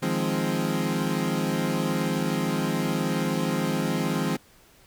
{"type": "chord", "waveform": "30% pulse", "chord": "F minor seventh", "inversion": "third", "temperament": "equal", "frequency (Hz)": [155.56, 174.61, 207.7, 261.6], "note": ["Eb3", "F3", "Ab3", "C4"], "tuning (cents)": [0, 0, 0, 0], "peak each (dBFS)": -27, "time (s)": [0.02, 4.37], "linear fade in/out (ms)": 10, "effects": ["pink hiss -56 dBFS RMS until 4.86 s"]}